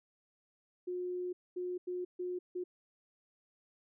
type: tone bursts at uneven times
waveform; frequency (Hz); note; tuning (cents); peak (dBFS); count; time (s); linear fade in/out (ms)
sine; 360; F#4; -47; -35; 5; 0.87-1.33 / 1.56-1.78 / 1.87-2.05 / 2.19-2.39 / 2.55-2.64; 10
effects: none